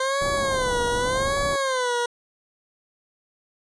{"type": "tone with vibrato", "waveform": "20% pulse", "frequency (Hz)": 520, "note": "C5", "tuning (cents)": -11, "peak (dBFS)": -17, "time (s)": [0, 2.06], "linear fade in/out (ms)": 5, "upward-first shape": "sine", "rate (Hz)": 0.87, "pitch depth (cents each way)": 140}
{"type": "band-stop noise", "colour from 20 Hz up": "pink", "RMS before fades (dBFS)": -31, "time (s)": [0.21, 1.56], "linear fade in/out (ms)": 2, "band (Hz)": [920, 9100], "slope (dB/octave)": 24}
{"effects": ["resampled to 22050 Hz"]}